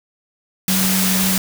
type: tone in noise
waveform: sine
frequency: 188.8 Hz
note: F#3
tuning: 35 cents sharp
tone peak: -18 dBFS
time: 0.68-1.38 s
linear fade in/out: 2 ms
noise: white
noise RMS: -19 dBFS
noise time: 0.68-1.38 s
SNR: -2 dB
effects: none